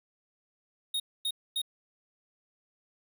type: tone bursts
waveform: square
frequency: 3729 Hz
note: A#7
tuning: in tune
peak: -29 dBFS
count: 3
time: 0.94-1.617 s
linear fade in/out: 5 ms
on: 59 ms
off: 250 ms
effects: none